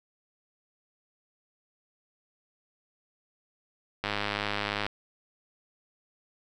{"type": "click train", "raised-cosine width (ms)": 0.3, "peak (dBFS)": -13, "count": 86, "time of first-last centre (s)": [4.04, 4.865], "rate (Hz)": 103, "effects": []}